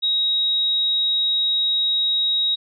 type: tone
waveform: sine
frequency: 3800 Hz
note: A#7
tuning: 33 cents sharp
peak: -17 dBFS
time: 0.02-2.56 s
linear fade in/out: 20 ms
effects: none